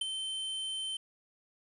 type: tone with ADSR envelope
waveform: square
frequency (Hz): 3093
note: G7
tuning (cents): -24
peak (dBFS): -28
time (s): 0.01-0.97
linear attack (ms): 6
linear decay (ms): 14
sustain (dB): -7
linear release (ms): 5
effects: resampled to 24000 Hz + 10-bit